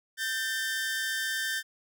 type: tone pair together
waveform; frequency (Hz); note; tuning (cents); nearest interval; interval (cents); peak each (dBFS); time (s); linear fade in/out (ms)
sawtooth; 1564 / 1792.6; G6 / A6; -4 / +32; major second; 236; -29 / -28; 0.17-1.63; 50
effects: none

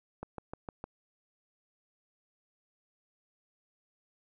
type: click train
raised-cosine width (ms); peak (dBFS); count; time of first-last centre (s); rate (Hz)
1; -25; 5; 0.23-0.841; 6.55
effects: none

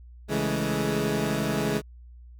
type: chord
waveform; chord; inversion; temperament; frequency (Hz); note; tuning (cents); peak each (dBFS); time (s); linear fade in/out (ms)
20% pulse; A major seventh; first; equal with one note detuned; 138.59 / 164.81 / 208.5 / 220; C#3 / E3 / G#3 / A3; 0 / 0 / +7 / 0; -25 / -26 / -23 / -29; 0.28-1.82; 50
effects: added 60 Hz sine -44 dBFS peak until 2.39 s

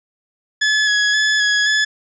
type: tone with vibrato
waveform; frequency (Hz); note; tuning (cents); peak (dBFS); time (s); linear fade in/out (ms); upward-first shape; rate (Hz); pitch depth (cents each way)
sawtooth; 1697; G#6; +37; -10; 0.61-1.85; 10; square; 1.9; 20
effects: resampled to 16000 Hz + 8-bit

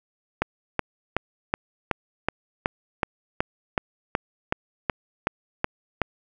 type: click train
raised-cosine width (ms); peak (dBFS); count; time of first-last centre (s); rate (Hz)
0.5; -6; 16; 0.42-6.017; 2.68
effects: none

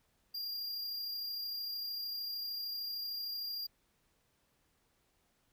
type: tone with amplitude modulation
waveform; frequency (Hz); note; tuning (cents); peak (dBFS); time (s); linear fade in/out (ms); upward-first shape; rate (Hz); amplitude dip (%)
square; 4790; D8; +33; -37; 0.34-3.67; 10; sine; 33.2; 25
effects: pink hiss -75 dBFS RMS until 5.52 s

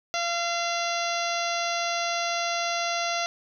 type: harmonic tone with a mistuned harmonic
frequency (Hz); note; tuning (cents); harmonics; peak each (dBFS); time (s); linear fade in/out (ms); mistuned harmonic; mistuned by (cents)
686; F5; -31; 1 / 2 / 3 / 4 / 5 / 6 / 7 / 8 / 9; -29 / -32 / -34 / -35 / -36 / -37 / -37 / -38 / -39; 0.14-3.26; 0; 8; +49
effects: 10-bit

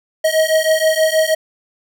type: beating tone pair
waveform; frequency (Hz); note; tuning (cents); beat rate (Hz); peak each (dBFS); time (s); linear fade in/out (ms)
square; 630 / 636.3; D#5 / D#5; +21 / +39; 6.3; -16; 0.24-1.35; 10
effects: none

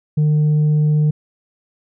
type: tone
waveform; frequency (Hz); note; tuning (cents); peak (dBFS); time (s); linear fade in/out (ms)
sine; 151.3; D#3; -48; -9; 0.17-1.11; 10
effects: tanh soft clip ceiling -11 dBFS

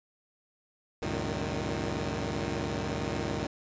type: tone cluster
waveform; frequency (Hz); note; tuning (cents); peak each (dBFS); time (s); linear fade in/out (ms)
10% pulse; 68.5 / 93.8 / 113.7 / 154; C#2 / F#2 / A#2 / D#3; -20 / +24 / -43 / -17; -28; 1.02-3.47; 5
effects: resampled to 16000 Hz

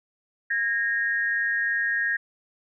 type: tone pair together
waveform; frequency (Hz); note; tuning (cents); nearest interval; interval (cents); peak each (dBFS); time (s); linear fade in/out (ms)
sine; 1636 / 1859; G#6 / A#6; -26 / -5; major second; 221; -25; 0.5-2.17; 10
effects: none

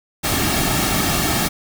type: noise with comb filter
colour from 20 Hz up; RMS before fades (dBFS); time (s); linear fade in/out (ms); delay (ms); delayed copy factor
pink; -19; 0.23-1.49; 20; 2; -0.6
effects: none

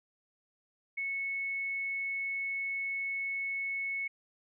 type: tone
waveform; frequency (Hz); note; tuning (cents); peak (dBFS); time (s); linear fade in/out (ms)
sine; 2203; C#7; -11; -32; 0.97-4.08; 10
effects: none

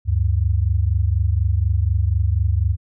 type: tone pair together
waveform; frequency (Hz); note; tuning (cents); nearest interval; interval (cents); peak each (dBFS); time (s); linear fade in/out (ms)
sine; 73.42 / 97.52; D2 / G2; 0 / -8; perfect fourth; 492; -18; 0.05-2.77; 50
effects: none

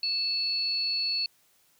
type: tone pair together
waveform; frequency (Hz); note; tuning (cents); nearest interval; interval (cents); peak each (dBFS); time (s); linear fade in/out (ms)
sine; 2637 / 4405; E7 / C#8; 0 / -12; major sixth; 888; -37 / -26; 0.03-1.26; 2
effects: white hiss -65 dBFS RMS until 1.79 s

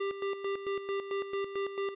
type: tone with tremolo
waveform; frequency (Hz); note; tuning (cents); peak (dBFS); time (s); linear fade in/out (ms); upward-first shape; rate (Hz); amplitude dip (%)
square; 395.3; G4; +15; -31; 0-1.95; 10; square; 4.5; 65
effects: resampled to 8000 Hz

